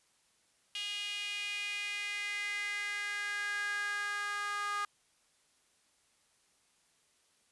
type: tone with high-pass filter sweep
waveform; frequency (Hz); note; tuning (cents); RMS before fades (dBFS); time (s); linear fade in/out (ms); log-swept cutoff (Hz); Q
sawtooth; 409.7; G#4; -24; -37; 0.75-4.85; 2; 2900 to 1300; 5.4
effects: white hiss -71 dBFS RMS until 7.51 s + resampled to 24000 Hz